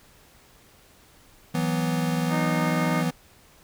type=chord; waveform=square; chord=E suspended second; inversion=none; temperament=equal; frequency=164.81 / 185 / 246.9 Hz; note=E3 / F#3 / B3; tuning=0 / 0 / 0 cents; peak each=-26 / -31 / -29 dBFS; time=1.54-3.11 s; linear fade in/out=10 ms
type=harmonic tone; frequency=307.1 Hz; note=D#4; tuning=23 cents flat; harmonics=1 / 2 / 3 / 4 / 5 / 6 / 7; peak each=-32 / -32 / -35 / -33 / -39 / -40 / -35 dBFS; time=2.29-3.05 s; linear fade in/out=50 ms
effects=pink hiss -55 dBFS RMS until 3.63 s